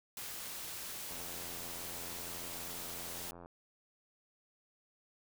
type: noise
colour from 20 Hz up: white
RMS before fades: -44 dBFS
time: 0.17-3.31 s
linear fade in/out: 2 ms
type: click train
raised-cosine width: 1 ms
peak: -37 dBFS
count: 204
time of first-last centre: 1.11-3.46 s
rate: 86.4 Hz
effects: none